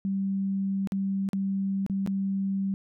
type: tone with dropouts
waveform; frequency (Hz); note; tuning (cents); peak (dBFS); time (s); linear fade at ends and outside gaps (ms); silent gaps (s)
sine; 194.8; G3; -11; -25; 0.05-2.74; 0; 0.873-0.921 / 1.289-1.332 / 1.864-1.898 / 2.063-2.074
effects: none

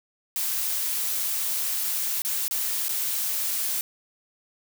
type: noise with dropouts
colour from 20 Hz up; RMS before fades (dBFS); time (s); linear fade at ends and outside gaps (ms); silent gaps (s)
blue; -27; 0.36-3.81; 1; 2.22-2.249 / 2.481-2.51 / 2.884-2.892
effects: none

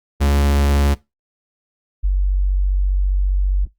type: tone pair in turn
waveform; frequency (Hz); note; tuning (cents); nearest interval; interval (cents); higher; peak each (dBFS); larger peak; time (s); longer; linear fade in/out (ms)
45% pulse / sine; 70.9 / 47.44; C#2 / F#1; +40 / +44; perfect fifth; 696; first; -13; neither; 0.2-0.95 / 2.03-3.66; second; 20
effects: noise-tail reverb RT60 0.2 s tail -20 dB re dry + Opus 48 kbps

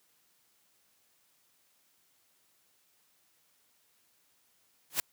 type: noise with exponential growth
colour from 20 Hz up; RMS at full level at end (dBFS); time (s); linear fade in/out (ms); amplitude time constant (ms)
white; -24; 4.9-5; 2; 21
effects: white hiss -70 dBFS RMS until 5.12 s + high-pass 80 Hz 12 dB/octave

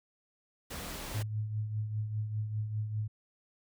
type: noise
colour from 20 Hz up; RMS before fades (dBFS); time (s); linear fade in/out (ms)
pink; -41; 0.7-1.23; 10
type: tone with tremolo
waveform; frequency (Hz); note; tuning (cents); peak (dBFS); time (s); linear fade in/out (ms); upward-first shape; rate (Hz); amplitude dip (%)
sine; 107.3; A2; -43; -29; 1.14-3.08; 10; triangle; 5; 60
effects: none

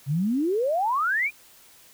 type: exponential sweep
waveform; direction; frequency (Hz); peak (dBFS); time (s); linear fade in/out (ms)
sine; up; 130.5 to 2489; -21; 0.06-1.31; 50
effects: white hiss -53 dBFS RMS until 1.93 s

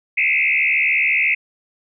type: tone with frequency modulation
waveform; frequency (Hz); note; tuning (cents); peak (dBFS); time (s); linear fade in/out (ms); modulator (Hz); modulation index
sine; 2340; D7; -7; -14; 0.17-1.35; 10; 73.9; 3.9
effects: none

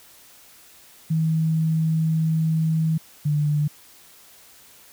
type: tone pair in turn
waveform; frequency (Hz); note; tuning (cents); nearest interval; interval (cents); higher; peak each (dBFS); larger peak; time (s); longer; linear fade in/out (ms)
sine; 160 / 148.51; D#3 / D3; +49 / +20; minor second; 129; first; -18 / -18; neither; 1.1-2.98 / 3.25-3.68; first; 10
effects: white hiss -50 dBFS RMS until 4.92 s

